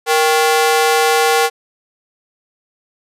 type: ring-modulated tone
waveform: sawtooth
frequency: 627 Hz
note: D#5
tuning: 13 cents sharp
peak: -4 dBFS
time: 0.06-1.5 s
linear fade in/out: 50 ms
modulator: 160 Hz
effects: resampled to 32000 Hz